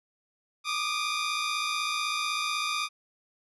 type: tone pair together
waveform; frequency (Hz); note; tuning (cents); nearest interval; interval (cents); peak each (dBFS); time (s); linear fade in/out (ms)
15% pulse; 1174.7 / 1230.7; D6 / D#6; 0 / -19; minor second; 81; -25 / -24; 0.64-2.89; 50
effects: resampled to 24000 Hz